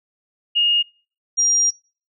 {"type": "tone pair in turn", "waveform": "sine", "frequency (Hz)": [2850, 5700], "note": ["F7", "F8"], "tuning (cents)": [34, 34], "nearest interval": "octave", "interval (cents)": 1200, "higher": "second", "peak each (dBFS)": -14, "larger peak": "neither", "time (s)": [[0.55, 0.83], [1.37, 1.71]], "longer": "second", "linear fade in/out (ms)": 20, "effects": ["noise-tail reverb RT60 0.4 s tail -24 dB re dry"]}